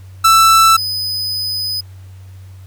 45% pulse tone pair in turn, 1326 / 5006 Hz, E6 / D#8, +10 / +10 cents, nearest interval octave + major seventh, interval 2300 cents, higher second, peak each -6 / -18 dBFS, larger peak first, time 0.24-0.77 / 0.77-1.81 s, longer second, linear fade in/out 10 ms, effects added 94 Hz sine -33 dBFS peak until 2.66 s + pink hiss -51 dBFS RMS until 2.66 s

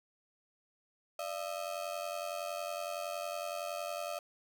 35% pulse ring-modulated tone, 636 Hz, D#5, 38 cents sharp, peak -32 dBFS, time 1.19-4.19 s, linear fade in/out 2 ms, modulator 45.4 Hz, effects none

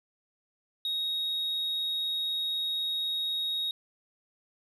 sine tone, 3764 Hz, A#7, 16 cents sharp, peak -26 dBFS, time 0.85-3.71 s, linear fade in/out 2 ms, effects tanh soft clip ceiling -27 dBFS + 11-bit

